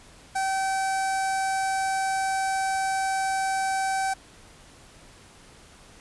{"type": "tone with notch filter", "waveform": "sawtooth", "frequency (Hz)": 770, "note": "G5", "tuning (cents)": -31, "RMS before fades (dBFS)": -26, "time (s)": [0.35, 4.14], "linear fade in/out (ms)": 10, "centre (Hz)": 3200, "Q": 0.97, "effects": ["pink hiss -51 dBFS RMS until 6 s", "resampled to 24000 Hz"]}